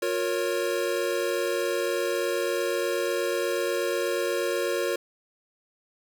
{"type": "chord", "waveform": "square", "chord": "Bb minor", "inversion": "second", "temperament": "equal with one note detuned", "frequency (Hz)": [357.8, 466.2, 554.4], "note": ["F4", "Bb4", "Db5"], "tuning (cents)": [42, 0, 0], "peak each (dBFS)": -30, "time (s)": [0.02, 4.96], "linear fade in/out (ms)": 5, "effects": []}